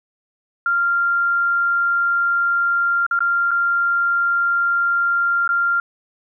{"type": "tone with dropouts", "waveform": "sine", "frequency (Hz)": 1390, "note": "F6", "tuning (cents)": -9, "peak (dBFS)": -15, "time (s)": [0.66, 5.8], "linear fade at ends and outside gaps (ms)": 2, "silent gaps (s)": [[3.065, 3.111], [3.191, 3.205], [3.509, 3.514], [5.477, 5.49]], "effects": []}